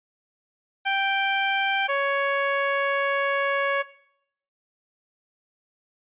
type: tone pair in turn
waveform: 15% pulse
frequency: 784 / 556.9 Hz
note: G5 / C#5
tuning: 0 / +8 cents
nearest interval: tritone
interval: 592 cents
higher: first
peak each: -15 dBFS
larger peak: neither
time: 0.85-1.88 / 1.88-3.83 s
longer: second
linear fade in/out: 20 ms
effects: noise-tail reverb RT60 0.7 s tail -18 dB re dry + resampled to 8000 Hz